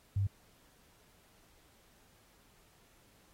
sine tone, 98.8 Hz, G2, 14 cents sharp, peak -28 dBFS, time 0.16-0.27 s, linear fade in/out 5 ms, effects pink hiss -66 dBFS RMS until 3.33 s + AAC 48 kbps

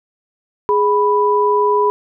sine tone pair together, 415.3 / 987.8 Hz, G#4 / B5, 0 / 0 cents, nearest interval octave + minor third, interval 1500 cents, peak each -14 dBFS, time 0.69-1.9 s, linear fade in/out 0 ms, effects none

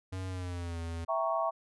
square tone with pitch glide, 93.6 to 83.39 Hz, F#2 to E2, +20 to +21 cents, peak -36 dBFS, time 0.12-1.05 s, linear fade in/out 10 ms, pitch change -199 cents, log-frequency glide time 0.28-0.79 s
sine chord, E diminished seventh, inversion none, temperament equal, 659.3 / 784 / 932.3 / 1108.7 Hz, E5 / G5 / Bb5 / Db6, 0 / 0 / 0 / 0 cents, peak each -31 / -37 / -36 / -33 dBFS, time 1.08-1.51 s, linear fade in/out 20 ms
effects resampled to 24000 Hz

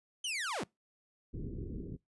sawtooth linear sweep, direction down, 3143 to 109.2 Hz, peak -31 dBFS, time 0.24-0.64 s, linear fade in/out 5 ms
pink low-pass noise, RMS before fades -41 dBFS, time 1.33-1.97 s, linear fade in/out 20 ms, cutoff 410 Hz, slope 48 dB/octave
effects noise-tail reverb RT60 0.2 s tail -25 dB re dry + resampled to 24000 Hz

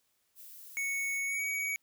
violet noise, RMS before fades -50 dBFS, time 0.35-1.21 s, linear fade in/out 50 ms
square tone with pitch glide, 2217 to 2257 Hz, C#7 to C#7, 0 to +31 cents, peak -32 dBFS, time 0.77-1.76 s, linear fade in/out 0 ms, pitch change +31 cents, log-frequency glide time 1.27-1.4 s
effects white hiss -75 dBFS RMS until 1.82 s

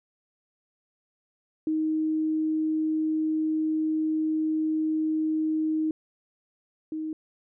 sine tone pair in turn, 313.3 / 313.3 Hz, D#4 / D#4, +12 / +12 cents, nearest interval unison, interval 0 cents, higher neither, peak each -23 / -29 dBFS, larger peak first, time 1.67-5.91 / 6.92-7.13 s, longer first, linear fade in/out 2 ms, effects none

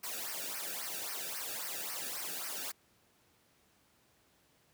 white noise with flanger, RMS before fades -40 dBFS, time 0.03-2.72 s, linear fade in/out 10 ms, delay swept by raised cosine 0.27 to 0.99 ms, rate 3.7 Hz, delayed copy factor -0.85, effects pink hiss -69 dBFS RMS until 4.73 s + high-pass 80 Hz 12 dB/octave

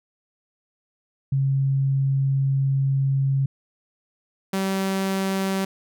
sine / sawtooth tone pair in turn, 136.2 / 192.62 Hz, C#3 / G3, -30 / -30 cents, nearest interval tritone, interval 600 cents, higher second, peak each -18 dBFS, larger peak neither, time 1.32-3.46 / 4.53-5.65 s, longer first, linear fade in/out 5 ms, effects none

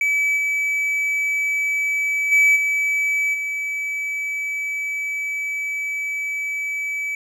triangle tone with level steps, 2295 Hz, D7, 40 cents flat, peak -15 / -17 / -10 / -16 / -21 dBFS, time 0.01-7.15 s, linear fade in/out 2 ms, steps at 0.36 / 2.31 / 2.55 / 3.33 s, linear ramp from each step 20 ms, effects none

